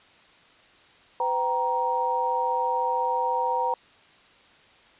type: tone cluster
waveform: sine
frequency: 505 / 775 / 939 Hz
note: B4 / G5 / A#5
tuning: +39 / -20 / +12 cents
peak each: -29 / -30 / -24 dBFS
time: 1.2-3.74 s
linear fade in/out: 2 ms
effects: white hiss -55 dBFS RMS until 4.99 s + resampled to 8000 Hz